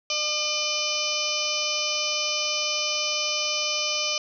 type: harmonic tone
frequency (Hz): 602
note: D5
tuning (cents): +43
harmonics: 1 / 2 / 4 / 5 / 6 / 7 / 8 / 9 / 10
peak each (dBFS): -34 / -36 / -31 / -30 / -39 / -36 / -32 / -32 / -31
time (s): 0.1-4.18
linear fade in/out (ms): 2
effects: none